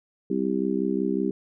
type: harmonic tone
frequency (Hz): 65.41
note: C2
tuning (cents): 0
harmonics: 3 / 4 / 5 / 6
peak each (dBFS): -28 / -28 / -28 / -28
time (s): 0.3-1.31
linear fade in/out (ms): 5
effects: none